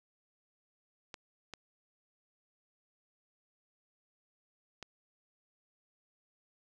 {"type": "clicks", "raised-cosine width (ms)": 0.2, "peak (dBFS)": -26, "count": 3, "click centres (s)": [1.142, 1.537, 4.827], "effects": []}